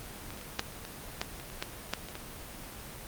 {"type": "clicks", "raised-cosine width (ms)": 0.2, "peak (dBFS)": [-23, -29, -25, -10, -22, -12, -27, -29, -14, -11, -23, -22], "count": 12, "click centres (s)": [0.305, 0.374, 0.413, 0.594, 0.851, 1.215, 1.399, 1.501, 1.625, 1.936, 2.086, 2.154], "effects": ["pink hiss -44 dBFS RMS until 3.07 s", "Opus 24 kbps"]}